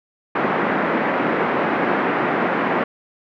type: band-pass noise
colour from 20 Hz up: pink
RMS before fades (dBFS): -20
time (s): 0.35-2.84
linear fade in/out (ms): 5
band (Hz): 200 to 2000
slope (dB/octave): 24
effects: none